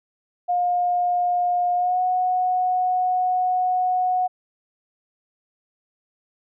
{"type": "tone with pitch glide", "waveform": "sine", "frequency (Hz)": [712, 733.3], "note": ["F5", "F#5"], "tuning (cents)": [33, -16], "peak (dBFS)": -18, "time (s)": [0.48, 4.28], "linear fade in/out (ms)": 20, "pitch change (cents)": 51, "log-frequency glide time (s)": [1.75, 2.01], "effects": []}